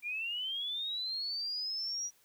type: linear sweep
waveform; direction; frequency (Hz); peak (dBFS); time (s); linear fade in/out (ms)
sine; up; 2349 to 5810; -34; 0.02-2.11; 50
effects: white hiss -67 dBFS RMS until 2.24 s